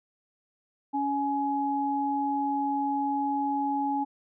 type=tone pair together; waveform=sine; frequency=280.3 / 840 Hz; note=C#4 / G#5; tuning=+19 / +19 cents; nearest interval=octave + perfect fifth; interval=1900 cents; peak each=-29 / -27 dBFS; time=0.93-4.05 s; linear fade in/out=20 ms; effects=none